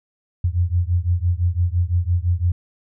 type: beating tone pair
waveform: sine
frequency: 85.4 / 91.3 Hz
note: F2 / F#2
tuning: -38 / -23 cents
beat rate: 5.9 Hz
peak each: -19 / -20 dBFS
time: 0.44-2.52 s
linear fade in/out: 5 ms
effects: none